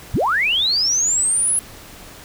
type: linear sweep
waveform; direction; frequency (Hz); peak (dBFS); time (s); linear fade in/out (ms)
sine; up; 55 to 10720; -15; 0.14-1.59; 0
effects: pink hiss -40 dBFS RMS until 2.24 s